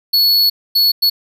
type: tone bursts at uneven times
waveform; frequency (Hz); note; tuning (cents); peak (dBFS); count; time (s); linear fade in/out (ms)
square; 4397; C#8; -15; -10; 3; 0.13-0.5 / 0.75-0.92 / 1.02-1.1; 10
effects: none